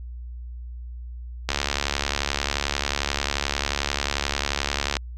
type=click train; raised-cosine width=0.2 ms; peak=-5 dBFS; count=249; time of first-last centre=1.49-4.968 s; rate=71.3 Hz; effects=added 60 Hz sine -33 dBFS peak until 5.17 s